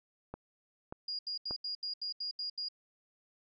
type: click train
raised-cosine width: 1 ms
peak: -27 dBFS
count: 3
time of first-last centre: 0.34-1.51 s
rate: 1.71 Hz
type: tone bursts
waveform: sine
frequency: 4852 Hz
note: D#8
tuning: 44 cents flat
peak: -35 dBFS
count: 9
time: 1.08-2.686 s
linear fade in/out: 5 ms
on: 110 ms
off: 77 ms
effects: none